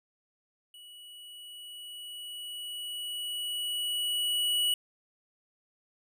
square tone with level ramp, 2935 Hz, F#7, 15 cents flat, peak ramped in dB -49 to -25 dBFS, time 0.74-4.74 s, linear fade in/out 2 ms, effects none

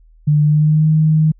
sine tone with pitch glide, 149.3 to 156 Hz, D3 to D#3, +29 to +5 cents, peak -9 dBFS, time 0.27-1.32 s, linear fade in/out 10 ms, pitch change +76 cents, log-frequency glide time 0.42-0.88 s, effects added 40 Hz sine -44 dBFS peak until 1.39 s

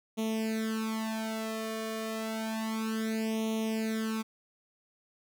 sawtooth tone with flanger, 221.1 Hz, A3, 9 cents sharp, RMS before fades -33 dBFS, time 0.17-4.23 s, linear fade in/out 20 ms, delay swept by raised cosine 0.31 to 1.71 ms, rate 0.3 Hz, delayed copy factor +1, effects none

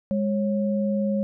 sine tone pair together, 204.9 / 547 Hz, G#3 / C#5, -23 / -23 cents, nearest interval octave + perfect fourth, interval 1700 cents, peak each -22 / -27 dBFS, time 0.11-1.23 s, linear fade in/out 0 ms, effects none

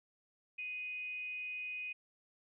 sine tone with frequency modulation, 2489 Hz, D#7, in tune, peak -39 dBFS, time 0.58-1.93 s, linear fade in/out 10 ms, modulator 407 Hz, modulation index 0.2, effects none

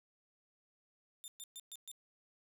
15% pulse tone bursts, 3595 Hz, A7, 36 cents sharp, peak -39 dBFS, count 5, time 1.24-1.915 s, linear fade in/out 0 ms, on 39 ms, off 120 ms, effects none

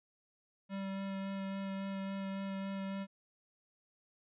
square tone with vibrato, 194.6 Hz, G3, 12 cents flat, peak -38 dBFS, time 0.69-3.07 s, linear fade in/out 50 ms, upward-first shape sine, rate 3.6 Hz, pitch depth 10 cents each way, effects resampled to 8000 Hz

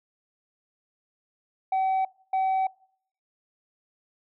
sine tone bursts at uneven times, 762 Hz, G5, 49 cents flat, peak -19 dBFS, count 2, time 1.72-2.05 / 2.33-2.67 s, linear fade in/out 5 ms, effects noise-tail reverb RT60 0.6 s tail -25 dB re dry + tanh soft clip ceiling -21 dBFS

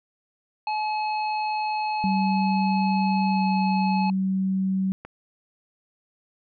harmonic tone, 855 Hz, A5, 50 cents flat, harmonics 1 / 3 / 5, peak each -24 / -34 / -39 dBFS, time 0.67-4.1 s, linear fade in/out 2 ms
sine tone with pitch glide, 192.5 to 190.4 Hz, G3 to F#3, -31 to +50 cents, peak -21 dBFS, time 2.04-4.92 s, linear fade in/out 0 ms, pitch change -19 cents, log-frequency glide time 3.32-3.42 s
click, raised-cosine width 0.5 ms, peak -24 dBFS, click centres 5.05 s
effects none

